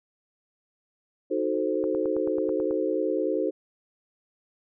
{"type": "chord", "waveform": "sine", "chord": "D# diminished seventh", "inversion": "none", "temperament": "equal", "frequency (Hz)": [311.1, 370, 440, 523.3], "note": ["D#4", "F#4", "A4", "C5"], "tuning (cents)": [0, 0, 0, 0], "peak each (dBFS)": -29, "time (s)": [1.3, 3.51], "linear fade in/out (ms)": 20}
{"type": "click train", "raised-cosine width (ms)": 1, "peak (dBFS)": -26, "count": 9, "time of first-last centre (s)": [1.84, 2.71], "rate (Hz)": 9.2}
{"effects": []}